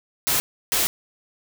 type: noise bursts at uneven times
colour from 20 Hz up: white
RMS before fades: -21 dBFS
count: 2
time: 0.27-0.4 / 0.72-0.87 s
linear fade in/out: 0 ms
effects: none